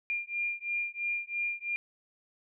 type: beating tone pair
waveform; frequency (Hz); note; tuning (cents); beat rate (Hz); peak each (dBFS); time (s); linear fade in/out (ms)
sine; 2400 / 2403; D7 / D7; +37 / +39; 3; -34 / -34; 0.1-1.76; 0
effects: none